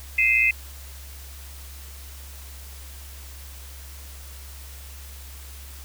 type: tone cluster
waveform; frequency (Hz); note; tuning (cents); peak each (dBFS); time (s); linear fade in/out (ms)
sine; 2085 / 2503 / 2619; C7 / D#7 / E7; -7 / +10 / -12; -21; 0.18-0.51; 5
effects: added 68 Hz sine -39 dBFS peak until 5.84 s + white hiss -45 dBFS RMS until 5.84 s